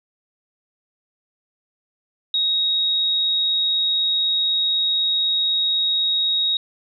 sine tone, 3776 Hz, A#7, 22 cents sharp, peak -17 dBFS, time 2.34-6.57 s, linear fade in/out 2 ms, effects none

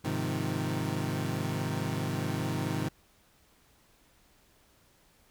25% pulse chord, F minor seventh, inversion first, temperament equal, 103.83 / 130.81 / 155.56 / 174.61 Hz, Ab2 / C3 / Eb3 / F3, 0 / 0 / 0 / 0 cents, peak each -32 / -31 / -31 / -35 dBFS, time 0.04-2.89 s, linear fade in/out 10 ms, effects pink hiss -64 dBFS RMS until 5.3 s

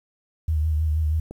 sine tone with vibrato, 77.78 Hz, D#2, in tune, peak -19 dBFS, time 0.48-1.2 s, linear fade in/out 5 ms, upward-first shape triangle, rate 6.3 Hz, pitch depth 59 cents each way
click, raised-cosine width 2 ms, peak -23 dBFS, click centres 1.31 s
effects 9-bit

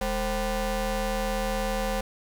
25% pulse ring-modulated tone, 244.6 Hz, B3, 16 cents flat, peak -19 dBFS, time 0.01-2.01 s, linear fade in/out 5 ms, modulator 283 Hz, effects none

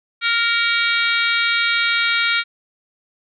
harmonic tone with a mistuned harmonic, 466.2 Hz, A#4, in tune, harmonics 3 / 4 / 5 / 6 / 7 / 8 / 9, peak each -20 / -26 / -20 / -29 / -26 / -25 / -29 dBFS, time 0.21-2.44 s, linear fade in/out 50 ms, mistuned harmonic 5, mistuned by -25 cents, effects none

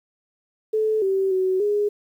sine tone with pitch steps, 434.6 / 385.5 / 374.7 / 413.6 Hz, A4 / G4 / F#4 / G#4, -21 / -29 / +22 / -7 cents, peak -18 dBFS, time 0.73-1.89 s, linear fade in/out 10 ms, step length 290 ms, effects 9-bit

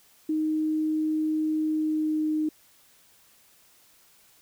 sine tone with pitch glide, 311.1 to 308.8 Hz, D#4 to D#4, 0 to -13 cents, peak -23 dBFS, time 0.29-2.49 s, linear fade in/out 5 ms, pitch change -13 cents, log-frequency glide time 1.63-2.3 s, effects white hiss -59 dBFS RMS until 4.41 s

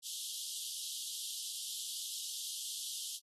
pink high-pass noise, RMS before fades -42 dBFS, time 0.02-3.2 s, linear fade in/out 50 ms, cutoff 3000 Hz, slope 96 dB/octave, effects AAC 32 kbps

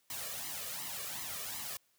white noise with flanger, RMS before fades -41 dBFS, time 0.1-1.77 s, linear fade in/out 2 ms, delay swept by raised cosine 0.98 to 1.74 ms, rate 2.7 Hz, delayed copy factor +0.7, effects white hiss -73 dBFS RMS until 1.98 s + high-pass 80 Hz 12 dB/octave

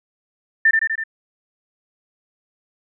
sine tone with echo, 1788 Hz, A6, 27 cents sharp, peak -10 dBFS, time 0.65-0.71 s, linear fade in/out 5 ms, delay 82 ms, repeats 4, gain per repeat -3 dB, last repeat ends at 1.038 s, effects none

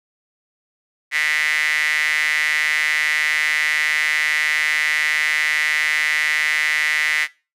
sawtooth tone with high-pass filter, 152.8 Hz, D#3, 31 cents flat, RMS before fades -19 dBFS, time 1.11-7.28 s, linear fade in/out 50 ms, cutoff 2000 Hz, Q 8.3, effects noise-tail reverb RT60 0.3 s tail -20 dB re dry + low-pass 11000 Hz 12 dB/octave

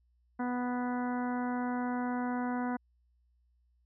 harmonic tone, 246.9 Hz, B3, in tune, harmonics 1 / 2 / 3 / 4 / 5 / 6 / 7 / 8, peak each -32 / -43 / -39 / -41 / -48 / -44 / -52 / -52 dBFS, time 0.39-2.77 s, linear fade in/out 10 ms, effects added 60 Hz sine -67 dBFS peak until 3.85 s

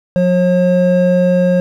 triangle tone pair together, 180 / 539.4 Hz, F#3 / C#5, -47 / -47 cents, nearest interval octave + perfect fifth, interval 1900 cents, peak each -10 dBFS, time 0.16-1.6 s, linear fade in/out 0 ms, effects none

